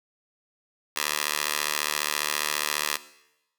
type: tone with high-pass filter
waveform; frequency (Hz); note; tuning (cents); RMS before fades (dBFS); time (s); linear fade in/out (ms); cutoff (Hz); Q
10% pulse; 74.7; D2; +30; -28; 0.96-2.97; 5; 1500; 0.51
effects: noise-tail reverb RT60 0.9 s tail -17 dB re dry